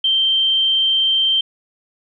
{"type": "tone", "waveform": "sine", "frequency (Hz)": 3136, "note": "G7", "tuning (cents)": 0, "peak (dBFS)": -13, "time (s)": [0.04, 1.41], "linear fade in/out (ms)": 5, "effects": []}